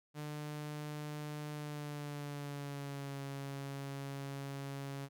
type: tone with pitch glide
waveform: sawtooth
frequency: 149.5 to 138.69 Hz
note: D3 to C#3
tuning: +31 to +1 cents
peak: -37 dBFS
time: 0.14-5.09 s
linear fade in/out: 50 ms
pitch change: -130 cents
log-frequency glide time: 1.52-3.2 s
effects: none